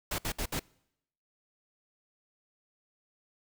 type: noise bursts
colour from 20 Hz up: pink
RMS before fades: -33 dBFS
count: 4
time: 0.11-0.595 s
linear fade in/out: 5 ms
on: 74 ms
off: 63 ms
effects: noise-tail reverb RT60 0.8 s tail -25 dB re dry